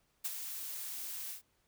blue noise with ADSR envelope, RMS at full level -34 dBFS, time 0.24-1.42 s, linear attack 16 ms, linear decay 31 ms, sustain -8 dB, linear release 110 ms, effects pink hiss -75 dBFS RMS until 1.67 s

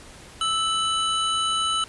square tone pair together, 1314 / 2989 Hz, E6 / F#7, -6 / +17 cents, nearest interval octave + major second, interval 1423 cents, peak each -25 dBFS, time 0.41-1.84 s, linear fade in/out 2 ms, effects pink hiss -45 dBFS RMS until 1.88 s + resampled to 24000 Hz

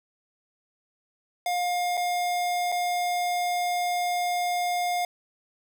square tone with dropouts, 710 Hz, F5, 28 cents sharp, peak -25 dBFS, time 1.46-5.05 s, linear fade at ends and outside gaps 2 ms, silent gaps 1.971-1.975 / 2.719-2.723 s, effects none

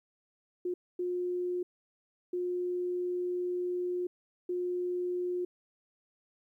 sine tone bursts at uneven times, 357.7 Hz, F4, 41 cents sharp, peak -30 dBFS, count 4, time 0.65-0.74 / 0.99-1.63 / 2.33-4.07 / 4.49-5.45 s, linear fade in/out 5 ms, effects 12-bit

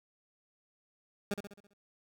20% pulse tone with echo, 202.6 Hz, G#3, 43 cents flat, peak -26 dBFS, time 1.31-1.34 s, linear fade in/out 2 ms, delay 66 ms, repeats 6, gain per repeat -6 dB, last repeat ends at 1.736 s, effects none

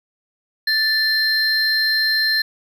triangle tone pair together, 1760 / 4162 Hz, A6 / C8, 0 / -10 cents, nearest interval octave + minor third, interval 1490 cents, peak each -17 dBFS, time 0.67-2.42 s, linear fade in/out 5 ms, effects none

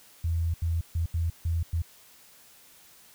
sine tone bursts at uneven times, 83.2 Hz, E2, 17 cents sharp, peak -24 dBFS, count 6, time 0.24-0.54 / 0.62-0.81 / 0.95-1.06 / 1.14-1.3 / 1.45-1.63 / 1.73-1.82 s, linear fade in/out 5 ms, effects white hiss -55 dBFS RMS until 3.14 s

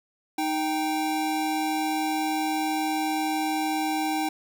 square tone pair together, 311 / 783.7 Hz, D#4 / G5, -1 / -1 cents, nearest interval octave + major third, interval 1600 cents, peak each -28 dBFS, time 0.38-4.29 s, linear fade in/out 5 ms, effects none

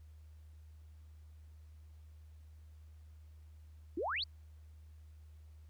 sine exponential sweep, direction up, 293.7 to 4800 Hz, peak -34 dBFS, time 3.97-4.24 s, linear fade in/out 5 ms, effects added 77 Hz sine -53 dBFS peak until 5.69 s + pink hiss -75 dBFS RMS until 5.69 s

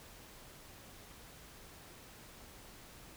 silence, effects pink hiss -55 dBFS RMS until 3.16 s

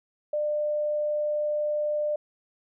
sine tone, 598 Hz, D5, 31 cents sharp, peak -24 dBFS, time 0.33-2.16 s, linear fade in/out 5 ms, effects none

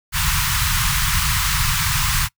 pink band-stop noise, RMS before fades -19 dBFS, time 0.12-2.29 s, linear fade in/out 50 ms, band 160 to 970 Hz, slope 48 dB/octave, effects noise-tail reverb RT60 0.1 s tail -23 dB re dry

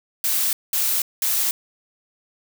blue noise bursts, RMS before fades -21 dBFS, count 3, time 0.24-1.51 s, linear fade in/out 2 ms, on 290 ms, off 200 ms, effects none

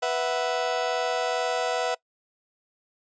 35% pulse chord, B suspended fourth, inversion none, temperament just, 493.9 / 658.5 / 740.8 Hz, B4 / E5 / F#5, 0 / -2 / +2 cents, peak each -27 dBFS, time 0.02-1.95 s, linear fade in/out 10 ms, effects noise-tail reverb RT60 0.1 s tail -23 dB re dry + resampled to 16000 Hz

